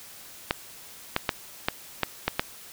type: clicks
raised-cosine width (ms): 0.3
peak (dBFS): -6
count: 7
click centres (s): 0.509 / 1.164 / 1.292 / 1.685 / 2.033 / 2.28 / 2.395
effects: white hiss -46 dBFS RMS until 2.72 s